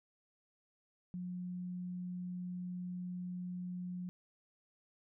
sine tone, 179.7 Hz, F3, 50 cents sharp, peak -39 dBFS, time 1.14-4.09 s, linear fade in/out 0 ms, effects none

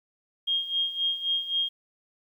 sine tone with tremolo, 3236 Hz, G#7, 46 cents flat, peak -22 dBFS, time 0.47-1.69 s, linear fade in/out 10 ms, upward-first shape sine, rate 3.8 Hz, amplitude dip 75%, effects 10-bit

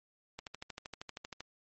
click train, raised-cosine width 0.2 ms, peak -25 dBFS, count 14, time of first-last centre 0.39-1.406 s, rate 12.8 Hz, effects MP3 32 kbps

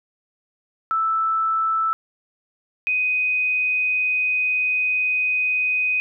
sine tone pair in turn, 1318.5 / 2501 Hz, E6 / D#7, 0 / +8 cents, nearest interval major seventh, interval 1108 cents, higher second, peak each -18 dBFS, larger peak neither, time 0.91-1.93 / 2.87-6 s, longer second, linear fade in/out 0 ms, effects none

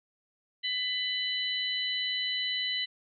harmonic tone, 998 Hz, B5, 18 cents sharp, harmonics 2 / 3 / 4, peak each -35 / -32 / -33 dBFS, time 0.63-2.86 s, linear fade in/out 20 ms, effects none

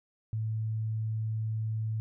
sine tone, 110 Hz, A2, in tune, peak -29 dBFS, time 0.33-2 s, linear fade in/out 0 ms, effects none

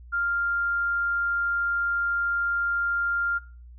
sine tone, 1396.9 Hz, F6, in tune, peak -23 dBFS, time 0.12-3.39 s, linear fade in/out 20 ms, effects noise-tail reverb RT60 0.4 s tail -20 dB re dry + added 60 Hz sine -43 dBFS peak until 3.78 s

